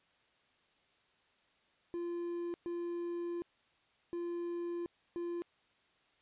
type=tone bursts at uneven times; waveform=triangle; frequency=345.3 Hz; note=F4; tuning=20 cents flat; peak=-34 dBFS; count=4; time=1.94-2.54 / 2.66-3.42 / 4.13-4.86 / 5.16-5.42 s; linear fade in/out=0 ms; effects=white hiss -71 dBFS RMS until 6.21 s + resampled to 8000 Hz